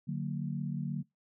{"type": "chord", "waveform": "sine", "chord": "D augmented", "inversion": "none", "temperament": "just", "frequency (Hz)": [146.83, 183.54, 229.4], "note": ["D3", "F#3", "A#3"], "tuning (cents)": [0, -14, -28], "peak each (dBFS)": [-35, -37, -39], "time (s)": [0.07, 1.03], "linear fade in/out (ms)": 20, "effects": ["noise-tail reverb RT60 0.2 s tail -26 dB re dry"]}